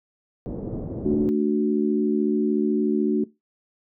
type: low-pass noise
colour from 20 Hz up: white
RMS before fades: -31 dBFS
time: 0.46-1.29 s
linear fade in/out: 0 ms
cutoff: 440 Hz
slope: 24 dB/octave
type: chord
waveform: sine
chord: D major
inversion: second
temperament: equal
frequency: 220 / 293.7 / 370 Hz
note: A3 / D4 / F#4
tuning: 0 / 0 / 0 cents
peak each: -23 dBFS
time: 1.05-3.24 s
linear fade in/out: 5 ms
effects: noise-tail reverb RT60 0.2 s tail -19 dB re dry